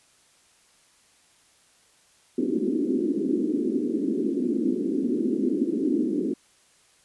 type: band-pass noise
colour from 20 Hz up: pink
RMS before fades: -25 dBFS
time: 2.38-6.34 s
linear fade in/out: 5 ms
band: 230 to 370 Hz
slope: 48 dB/octave
effects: white hiss -60 dBFS RMS until 7.04 s + resampled to 24000 Hz